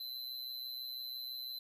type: tone with amplitude modulation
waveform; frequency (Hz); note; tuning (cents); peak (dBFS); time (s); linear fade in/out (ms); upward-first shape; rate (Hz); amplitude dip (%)
square; 4047; B7; +42; -38; 0-1.59; 5; sine; 126; 75
effects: none